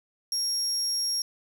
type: tone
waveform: 35% pulse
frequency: 5580 Hz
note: F8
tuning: 2 cents flat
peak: -23 dBFS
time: 0.32-1.22 s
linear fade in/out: 2 ms
effects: 9-bit